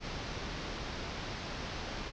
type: low-pass noise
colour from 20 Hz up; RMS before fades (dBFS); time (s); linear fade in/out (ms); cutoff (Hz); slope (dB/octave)
pink; -40; 0-2.12; 50; 5800; 48
effects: none